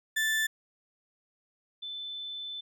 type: tone pair in turn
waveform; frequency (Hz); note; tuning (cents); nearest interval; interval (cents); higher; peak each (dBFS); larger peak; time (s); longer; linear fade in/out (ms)
35% pulse / sine; 1760 / 3520; A6 / A7; 0 / 0; octave; 1200; second; -24 / -36; first; 0.16-0.47 / 1.82-2.61; second; 10
effects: none